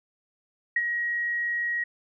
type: tone with ADSR envelope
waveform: sine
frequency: 1897 Hz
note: A#6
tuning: 30 cents sharp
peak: -19 dBFS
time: 0.76-1.84 s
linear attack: 5 ms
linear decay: 40 ms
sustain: -6 dB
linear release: 7 ms
effects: none